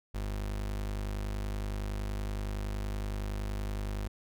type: tone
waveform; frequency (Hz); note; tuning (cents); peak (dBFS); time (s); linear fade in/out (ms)
35% pulse; 50.7; G#1; -41; -31; 0.14-4.08; 10
effects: none